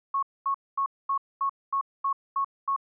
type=tone bursts; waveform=sine; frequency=1100 Hz; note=C#6; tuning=14 cents flat; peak=-23 dBFS; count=9; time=0.14-2.763 s; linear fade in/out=5 ms; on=87 ms; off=230 ms; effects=none